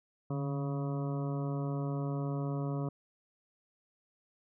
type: harmonic tone with a mistuned harmonic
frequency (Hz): 139.7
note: C#3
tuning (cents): +14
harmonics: 1 / 2 / 3 / 4 / 5 / 7 / 8 / 9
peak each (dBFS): -33 / -39 / -43 / -45 / -47 / -50 / -51 / -52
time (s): 0.3-2.89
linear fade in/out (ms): 5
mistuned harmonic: 1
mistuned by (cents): +62
effects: none